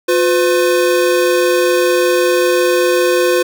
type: tone pair together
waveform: square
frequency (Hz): 356.9 / 504.7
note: F4 / B4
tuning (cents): +38 / +38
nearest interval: tritone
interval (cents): 600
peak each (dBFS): -14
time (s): 0.08-3.43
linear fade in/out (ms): 10
effects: none